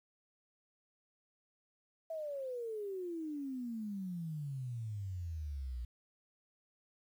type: exponential sweep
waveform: sine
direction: down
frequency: 659.3 to 58.27 Hz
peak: -38 dBFS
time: 2.1-5.85 s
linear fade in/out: 5 ms
effects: 11-bit

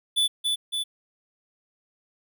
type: tone with echo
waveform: square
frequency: 3476 Hz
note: A7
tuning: 22 cents flat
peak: -20 dBFS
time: 0.16-0.28 s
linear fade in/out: 20 ms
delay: 280 ms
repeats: 2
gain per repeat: -3 dB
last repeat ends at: 0.84 s
effects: none

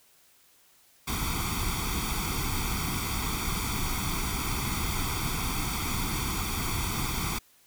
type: noise with comb filter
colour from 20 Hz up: pink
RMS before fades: -30 dBFS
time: 1.07-7.39 s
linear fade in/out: 10 ms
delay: 0.87 ms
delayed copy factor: +0.85
effects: white hiss -61 dBFS RMS until 7.66 s

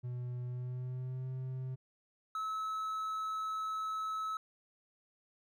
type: tone with pitch glide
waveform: triangle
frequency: 123.47 to 129.76 Hz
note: B2 to C3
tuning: 0 to -14 cents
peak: -35 dBFS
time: 0.03-1.76 s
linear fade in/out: 20 ms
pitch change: +86 cents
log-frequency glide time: 0.45-1.29 s
type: tone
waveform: triangle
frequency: 1296 Hz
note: E6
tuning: 30 cents flat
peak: -33 dBFS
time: 2.35-4.37 s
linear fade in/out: 2 ms
effects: none

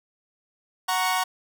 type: chord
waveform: sawtooth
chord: F# major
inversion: none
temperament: equal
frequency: 740 / 932.3 / 1108.7 Hz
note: F#5 / A#5 / C#6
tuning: 0 / 0 / 0 cents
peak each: -22 / -24 / -23 dBFS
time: 0.88-1.24 s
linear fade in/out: 10 ms
effects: none

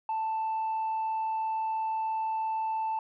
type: tone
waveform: sine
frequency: 883 Hz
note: A5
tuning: 6 cents sharp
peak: -26 dBFS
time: 0.09-2.99 s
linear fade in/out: 2 ms
effects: tanh soft clip ceiling -26 dBFS

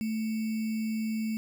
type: tone with sample-and-hold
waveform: sine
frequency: 220 Hz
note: A3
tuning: in tune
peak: -28 dBFS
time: 0.01-1.37 s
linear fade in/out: 0 ms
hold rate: 2450 Hz
effects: none

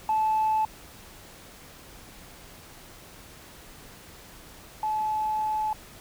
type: tone pair in turn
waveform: sine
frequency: 870 / 861.5 Hz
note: A5 / A5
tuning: -20 / -37 cents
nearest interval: unison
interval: 17 cents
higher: first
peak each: -20 / -24 dBFS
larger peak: first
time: 0.09-0.65 / 4.83-5.73 s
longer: second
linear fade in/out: 2 ms
effects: tanh soft clip ceiling -18 dBFS + pink hiss -48 dBFS RMS until 6 s

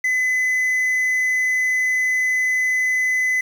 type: tone with quantisation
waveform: triangle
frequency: 2017 Hz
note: B6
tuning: 36 cents sharp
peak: -15 dBFS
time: 0.04-3.41 s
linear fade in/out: 5 ms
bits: 7
effects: none

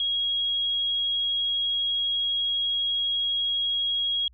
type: tone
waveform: sine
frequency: 3296 Hz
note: G#7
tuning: 14 cents flat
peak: -23 dBFS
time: 0-4.28 s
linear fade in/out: 2 ms
effects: added 60 Hz sine -52 dBFS peak until 4.33 s

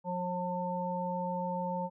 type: harmonic tone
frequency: 179.3 Hz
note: F3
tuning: 46 cents sharp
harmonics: 1 / 3 / 5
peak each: -36 / -37 / -35 dBFS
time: 0.04-1.9 s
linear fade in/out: 50 ms
effects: none

